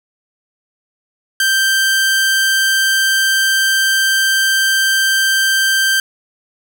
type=tone; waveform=sawtooth; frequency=1568 Hz; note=G6; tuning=in tune; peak=-8 dBFS; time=1.4-6 s; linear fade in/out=2 ms; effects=none